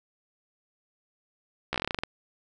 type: slowing click train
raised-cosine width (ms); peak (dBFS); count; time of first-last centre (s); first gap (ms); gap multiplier
0.3; -12; 12; 1.73-2.035; 14; 1.13
effects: none